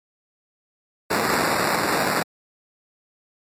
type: noise with sample-and-hold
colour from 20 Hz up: violet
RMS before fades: -21 dBFS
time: 1.1-2.23 s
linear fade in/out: 10 ms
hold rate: 3150 Hz
effects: high-pass 150 Hz 12 dB/octave + MP3 64 kbps